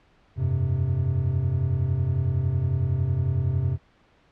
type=chord; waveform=triangle; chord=F suspended second; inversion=none; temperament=just; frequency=87.31 / 98.22 / 130.96 Hz; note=F2 / G2 / C3; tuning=0 / +4 / +2 cents; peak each=-25 / -25 / -22 dBFS; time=0.36-3.78 s; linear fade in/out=50 ms; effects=pink hiss -60 dBFS RMS until 4.31 s + low-pass 3000 Hz 12 dB/octave